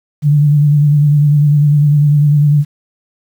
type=tone with vibrato; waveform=sine; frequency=146.83 Hz; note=D3; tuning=in tune; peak=-6 dBFS; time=0.22-2.65 s; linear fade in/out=50 ms; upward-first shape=sine; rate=10 Hz; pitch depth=43 cents each way; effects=7-bit